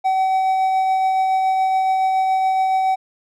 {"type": "tone with tremolo", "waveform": "triangle", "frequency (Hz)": 760, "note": "F#5", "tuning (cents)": 46, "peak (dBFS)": -12, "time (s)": [0.04, 2.96], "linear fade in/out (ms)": 20, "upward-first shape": "triangle", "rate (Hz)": 7.1, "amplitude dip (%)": 25, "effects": []}